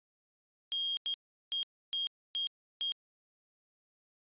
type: tone bursts at uneven times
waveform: sine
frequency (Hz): 3236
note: G#7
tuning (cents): -46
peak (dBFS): -31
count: 6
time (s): 0.72-0.97 / 1.06-1.14 / 1.52-1.63 / 1.93-2.07 / 2.35-2.47 / 2.81-2.92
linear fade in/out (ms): 0
effects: resampled to 8000 Hz